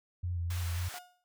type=tone with vibrato; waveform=sine; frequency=87 Hz; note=F2; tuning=6 cents flat; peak=-31 dBFS; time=0.23-0.89 s; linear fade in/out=10 ms; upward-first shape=square; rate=3.7 Hz; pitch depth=29 cents each way
type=high-pass noise; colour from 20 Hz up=pink; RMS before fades=-45 dBFS; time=0.5-0.99 s; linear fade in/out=5 ms; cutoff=1000 Hz; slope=12 dB/octave
type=tone with exponential decay; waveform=35% pulse; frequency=719 Hz; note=F#5; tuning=50 cents flat; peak=-39 dBFS; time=0.94-1.24 s; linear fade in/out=0 ms; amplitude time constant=65 ms
effects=none